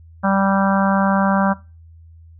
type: harmonic tone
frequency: 195.2 Hz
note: G3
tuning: 7 cents flat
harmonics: 1 / 3 / 4 / 5 / 6 / 7 / 8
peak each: -17 / -22 / -23 / -24 / -25 / -25 / -26 dBFS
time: 0.23-1.54 s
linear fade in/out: 20 ms
effects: noise-tail reverb RT60 0.3 s tail -20 dB re dry + added 82 Hz sine -41 dBFS peak until 2.39 s